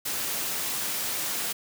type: high-pass noise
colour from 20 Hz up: white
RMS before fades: -30 dBFS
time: 0.05-1.53 s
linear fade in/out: 10 ms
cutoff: 110 Hz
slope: 12 dB/octave
effects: none